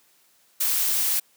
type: noise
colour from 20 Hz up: blue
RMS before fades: -23 dBFS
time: 0.6-1.2 s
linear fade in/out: 10 ms
effects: white hiss -61 dBFS RMS until 1.36 s + high-pass 150 Hz 12 dB/octave